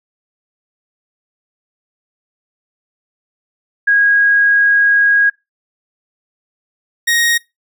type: tone pair in turn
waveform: sine / sawtooth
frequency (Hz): 1643 / 1872.8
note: G#6 / A#6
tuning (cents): -19 / +8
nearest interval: major second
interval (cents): 227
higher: second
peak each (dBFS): -8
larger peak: neither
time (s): 3.87-5.3 / 7.07-7.38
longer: first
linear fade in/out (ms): 10
effects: noise-tail reverb RT60 0.2 s tail -22 dB re dry